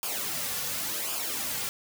white noise with flanger, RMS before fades -32 dBFS, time 0.03-1.69 s, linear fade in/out 0 ms, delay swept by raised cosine 0.5 to 3.2 ms, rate 0.91 Hz, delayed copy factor -0.65, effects none

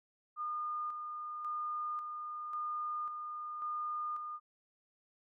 sine tone with tremolo, 1217 Hz, D#6, 39 cents flat, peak -35 dBFS, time 0.36-4.4 s, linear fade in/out 50 ms, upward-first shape square, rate 0.92 Hz, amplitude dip 40%, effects none

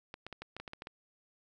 clicks, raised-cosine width 0.3 ms, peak -27 dBFS, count 10, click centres 0.141 / 0.266 / 0.327 / 0.42 / 0.566 / 0.6 / 0.678 / 0.734 / 0.821 / 0.871 s, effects none

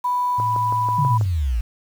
sine tone, 987.8 Hz, B5, in tune, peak -18 dBFS, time 0.04-1.18 s, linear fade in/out 10 ms
sine tone with pitch glide, 113.1 to 112.38 Hz, A2 to A2, +48 to +37 cents, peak -25 dBFS, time 0.38-1.26 s, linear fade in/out 5 ms, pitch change -11 cents, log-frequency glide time 0.65-0.86 s
click train, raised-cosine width 1 ms, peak -17 dBFS, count 6, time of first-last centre 0.4-1.212 s, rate 6.16 Hz
sine exponential sweep, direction down, 155.56 to 53.3 Hz, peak -18 dBFS, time 0.98-1.61 s, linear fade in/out 5 ms
effects 7-bit

